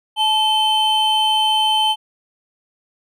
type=tone pair together; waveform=triangle; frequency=865 / 3083 Hz; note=A5 / G7; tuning=-30 / -29 cents; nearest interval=octave + minor seventh; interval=2201 cents; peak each=-15 dBFS; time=0.16-1.96 s; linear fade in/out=50 ms; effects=none